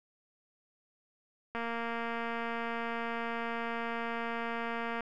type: click train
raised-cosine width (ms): 0.5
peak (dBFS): -22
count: 803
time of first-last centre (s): 1.55-5.007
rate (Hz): 232
effects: none